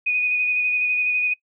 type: tone with vibrato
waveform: sine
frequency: 2481 Hz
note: D#7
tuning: 6 cents flat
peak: -18 dBFS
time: 0.06-1.34 s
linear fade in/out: 10 ms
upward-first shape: square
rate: 12 Hz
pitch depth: 13 cents each way
effects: noise-tail reverb RT60 0.1 s tail -21 dB re dry

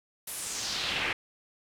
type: noise with band-pass filter sweep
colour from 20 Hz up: brown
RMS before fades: -33 dBFS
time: 0.27-1.13 s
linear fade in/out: 5 ms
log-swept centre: 12000 to 2100 Hz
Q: 2.3
effects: none

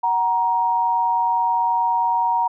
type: tone pair together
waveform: sine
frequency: 747 / 941.2 Hz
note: F#5 / A#5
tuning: +16 / +16 cents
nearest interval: major third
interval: 400 cents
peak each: -24 / -17 dBFS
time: 0.03-2.48 s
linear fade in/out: 10 ms
effects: none

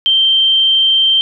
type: tone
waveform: sine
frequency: 3137 Hz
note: G7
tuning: 1 cent sharp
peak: -8 dBFS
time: 0.06-1.21 s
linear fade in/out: 0 ms
effects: none

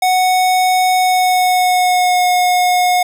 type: tone with pitch glide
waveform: square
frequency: 739 to 723.4 Hz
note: F#5 to F#5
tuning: -2 to -39 cents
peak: -11 dBFS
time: 0.02-3.03 s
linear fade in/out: 5 ms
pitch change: -37 cents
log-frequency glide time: 0.95-2.26 s
effects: none

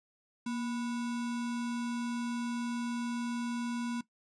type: tone with sample-and-hold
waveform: sine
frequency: 236.6 Hz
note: A#3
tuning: 26 cents sharp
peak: -32 dBFS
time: 0.46-4.01 s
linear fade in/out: 5 ms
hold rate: 1225 Hz
effects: noise-tail reverb RT60 0.1 s tail -17 dB re dry + resampled to 22050 Hz

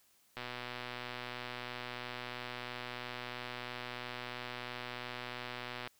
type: click train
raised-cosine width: 0.3 ms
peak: -25 dBFS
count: 678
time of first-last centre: 0.37-5.874 s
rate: 123 Hz
effects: white hiss -69 dBFS RMS until 5.99 s

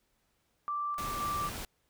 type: tone with tremolo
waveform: sine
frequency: 1173 Hz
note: D6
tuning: 2 cents flat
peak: -31 dBFS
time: 0.68-1.49 s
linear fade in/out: 0 ms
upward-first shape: square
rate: 1.9 Hz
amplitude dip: 35%
type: noise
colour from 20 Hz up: pink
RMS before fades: -40 dBFS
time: 0.98-1.65 s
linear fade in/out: 2 ms
effects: pink hiss -75 dBFS RMS until 1.89 s

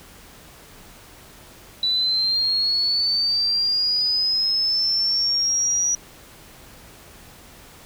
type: linear sweep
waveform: sine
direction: up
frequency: 3951 to 5820 Hz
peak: -18 dBFS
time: 1.83-5.95 s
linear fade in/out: 2 ms
effects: pink hiss -46 dBFS RMS until 7.85 s

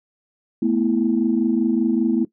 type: chord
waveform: sine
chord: A suspended second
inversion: none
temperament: equal with one note detuned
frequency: 220 / 245 / 329.6 Hz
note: A3 / B3 / E4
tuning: 0 / -14 / 0 cents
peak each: -20 dBFS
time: 0.62-2.25 s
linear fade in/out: 5 ms
effects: noise-tail reverb RT60 0.1 s tail -18 dB re dry + tanh soft clip ceiling -7 dBFS

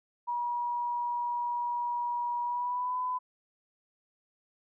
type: tone with pitch glide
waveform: sine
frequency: 961 to 1004.1 Hz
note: B5 to B5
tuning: -48 to +28 cents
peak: -29 dBFS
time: 0.27-3.19 s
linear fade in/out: 20 ms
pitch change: +76 cents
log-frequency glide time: 2.43-2.97 s
effects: none

